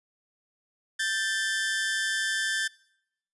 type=tone pair together; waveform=sawtooth; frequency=1568 / 1760 Hz; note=G6 / A6; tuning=0 / 0 cents; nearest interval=major second; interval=200 cents; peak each=-27 / -24 dBFS; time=0.99-2.68 s; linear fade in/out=10 ms; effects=noise-tail reverb RT60 0.8 s tail -25 dB re dry + resampled to 24000 Hz